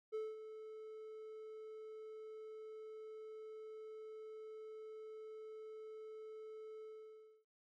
triangle tone with ADSR envelope, 435.7 Hz, A4, 17 cents flat, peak -36 dBFS, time 0.12-7.45 s, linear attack 27 ms, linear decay 210 ms, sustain -11 dB, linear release 630 ms, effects none

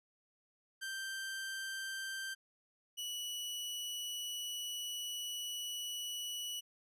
sawtooth tone pair in turn, 1568 / 2945 Hz, G6 / F#7, 0 / -9 cents, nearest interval major seventh, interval 1091 cents, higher second, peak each -36 / -36 dBFS, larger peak neither, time 0.81-2.35 / 2.97-6.61 s, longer second, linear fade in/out 20 ms, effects resampled to 32000 Hz

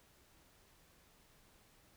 silence, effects pink hiss -67 dBFS RMS until 1.96 s

